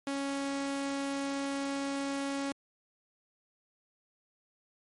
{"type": "tone", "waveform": "sawtooth", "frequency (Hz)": 277.2, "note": "C#4", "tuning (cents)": 0, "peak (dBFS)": -28, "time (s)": [0.07, 2.52], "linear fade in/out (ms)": 2, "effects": ["MP3 48 kbps"]}